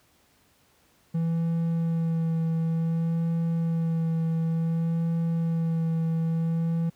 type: tone with vibrato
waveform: triangle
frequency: 164.81 Hz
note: E3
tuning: in tune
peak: -21 dBFS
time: 1.14-6.9 s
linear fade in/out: 10 ms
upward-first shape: sine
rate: 0.56 Hz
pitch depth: 16 cents each way
effects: pink hiss -63 dBFS RMS until 6.95 s + high-pass 60 Hz 12 dB/octave